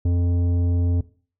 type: tone with tanh clipping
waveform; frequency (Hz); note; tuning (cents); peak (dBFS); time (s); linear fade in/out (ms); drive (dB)
triangle; 87.31; F2; 0; -19; 0.05-1.01; 5; 15
effects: noise-tail reverb RT60 0.4 s tail -18 dB re dry